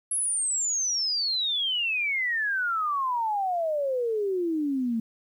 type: exponential sweep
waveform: sine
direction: down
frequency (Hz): 11000 to 221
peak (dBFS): -24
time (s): 0.11-5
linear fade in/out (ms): 5
effects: 10-bit